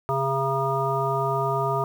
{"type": "harmonic tone", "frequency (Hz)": 135.6, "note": "C#3", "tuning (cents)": -38, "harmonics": [1, 3, 5, 7, 9], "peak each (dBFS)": [-28, -28, -28, -28, -28], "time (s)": [0.09, 1.84], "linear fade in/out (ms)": 0, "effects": ["8-bit"]}